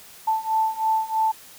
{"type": "beating tone pair", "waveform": "sine", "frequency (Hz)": [880, 883.1], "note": ["A5", "A5"], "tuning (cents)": [0, 6], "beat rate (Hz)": 3.1, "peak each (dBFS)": [-24, -22], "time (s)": [0.27, 1.32], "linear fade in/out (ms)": 10, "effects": ["white hiss -46 dBFS RMS until 1.58 s"]}